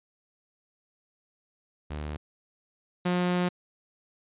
sawtooth tone pair in turn, 75.1 / 178.62 Hz, D2 / F3, +39 / +39 cents, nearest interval octave + minor third, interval 1500 cents, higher second, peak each -29 / -20 dBFS, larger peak second, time 1.9-2.17 / 3.05-3.49 s, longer second, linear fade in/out 10 ms, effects resampled to 8000 Hz

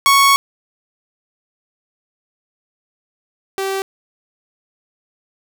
sawtooth tone pair in turn, 1108.7 / 387.5 Hz, C#6 / G4, 0 / -20 cents, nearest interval octave + tritone, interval 1820 cents, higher first, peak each -5 / -15 dBFS, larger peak first, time 0.06-0.36 / 3.58-3.82 s, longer first, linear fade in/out 0 ms, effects none

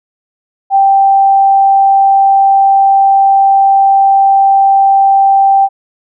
sine tone, 784 Hz, G5, in tune, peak -4 dBFS, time 0.7-5.69 s, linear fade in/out 50 ms, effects none

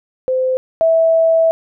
sine tone pair in turn, 516 / 653.8 Hz, C5 / E5, -24 / -14 cents, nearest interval major third, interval 410 cents, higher second, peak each -13 / -9 dBFS, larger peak second, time 0.28-0.57 / 0.81-1.51 s, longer second, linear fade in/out 0 ms, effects none

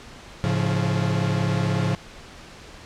45% pulse chord, A augmented, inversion none, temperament equal with one note detuned, 107.74 / 138.59 / 174.61 Hz, A2 / C#3 / E#3, -36 / 0 / 0 cents, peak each -25 dBFS, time 0.44-1.95 s, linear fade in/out 0 ms, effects pink hiss -43 dBFS RMS until 2.85 s + low-pass 6000 Hz 12 dB/octave

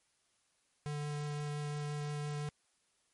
square tone with vibrato, 147.5 Hz, D3, 8 cents sharp, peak -37 dBFS, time 0.86-2.49 s, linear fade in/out 0 ms, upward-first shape triangle, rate 5.8 Hz, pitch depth 9 cents each way, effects white hiss -75 dBFS RMS until 3.13 s + MP3 48 kbps

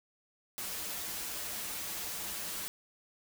white noise with comb filter, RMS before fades -39 dBFS, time 0.58-2.68 s, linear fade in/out 0 ms, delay 7.6 ms, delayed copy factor -0.7, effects none

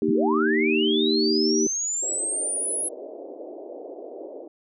sine chord, Eb major, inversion second, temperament equal, 233.1 / 311.1 / 392 Hz, Bb3 / Eb4 / G4, 0 / 0 / 0 cents, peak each -25 / -24 / -23 dBFS, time 0.02-1.67 s, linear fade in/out 2 ms
sine linear sweep, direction up, 111.9 to 10720 Hz, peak -24 dBFS, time 0.08-2.89 s, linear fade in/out 10 ms
white band-pass noise, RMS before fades -38 dBFS, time 2.02-4.48 s, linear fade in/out 10 ms, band 300 to 640 Hz, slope 48 dB/octave
effects none

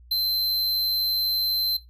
square tone, 4096 Hz, C8, 38 cents flat, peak -22 dBFS, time 0.11-1.77 s, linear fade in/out 5 ms, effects noise-tail reverb RT60 0.2 s tail -18 dB re dry + added 60 Hz sine -47 dBFS peak until 1.89 s

